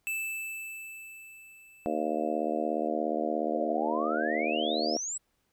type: tone with exponential decay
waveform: square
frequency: 2637 Hz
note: E7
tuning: in tune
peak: -30 dBFS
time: 0.07-2.88 s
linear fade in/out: 0 ms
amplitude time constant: 610 ms
type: harmonic tone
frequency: 77 Hz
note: D#2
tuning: 17 cents flat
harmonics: 3 / 4 / 5 / 6 / 7 / 8 / 9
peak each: -36 / -34 / -37 / -37 / -35 / -35 / -33 dBFS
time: 1.86-4.97 s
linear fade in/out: 0 ms
type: exponential sweep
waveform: sine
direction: up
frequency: 497.7 to 8010 Hz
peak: -32 dBFS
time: 3.54-5.18 s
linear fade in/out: 10 ms
effects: pink hiss -75 dBFS RMS until 5.52 s